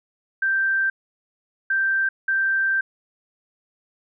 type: tone bursts at uneven times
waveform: sine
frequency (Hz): 1568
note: G6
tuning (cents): 0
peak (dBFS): -18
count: 3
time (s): 0.42-0.9 / 1.7-2.09 / 2.28-2.81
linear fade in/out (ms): 5
effects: none